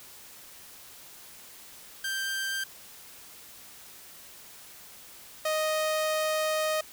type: tone pair in turn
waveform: sawtooth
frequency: 1574 / 622.7 Hz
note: G6 / D#5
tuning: +7 / +1 cents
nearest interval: octave + major third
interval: 1606 cents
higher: first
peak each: -26 / -22 dBFS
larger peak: second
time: 2.04-2.64 / 5.45-6.81 s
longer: second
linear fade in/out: 5 ms
effects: white hiss -49 dBFS RMS until 6.92 s